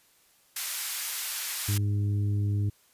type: high-pass noise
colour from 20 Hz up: white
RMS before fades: -32 dBFS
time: 0.56-1.78 s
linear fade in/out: 5 ms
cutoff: 1300 Hz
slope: 12 dB/octave
type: harmonic tone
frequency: 102.4 Hz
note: G#2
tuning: 24 cents flat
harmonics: 1 / 2 / 3 / 4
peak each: -24 / -40 / -39 / -48 dBFS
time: 1.68-2.7 s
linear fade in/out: 10 ms
effects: white hiss -63 dBFS RMS until 2.93 s + resampled to 32000 Hz